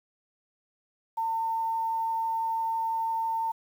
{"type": "tone", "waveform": "sine", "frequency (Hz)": 903, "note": "A5", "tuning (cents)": 45, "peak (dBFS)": -26, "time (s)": [1.17, 3.52], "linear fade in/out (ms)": 10, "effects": ["9-bit"]}